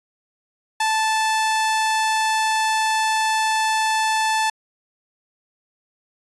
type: tone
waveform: sawtooth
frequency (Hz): 877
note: A5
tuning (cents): -6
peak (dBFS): -14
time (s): 0.8-4.5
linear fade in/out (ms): 5
effects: resampled to 24000 Hz